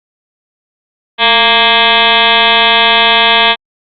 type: tone with frequency modulation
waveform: sine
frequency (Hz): 2103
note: C7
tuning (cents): +8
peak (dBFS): -5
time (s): 1.18-3.56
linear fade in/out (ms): 50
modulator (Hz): 236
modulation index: 6.5
effects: Opus 48 kbps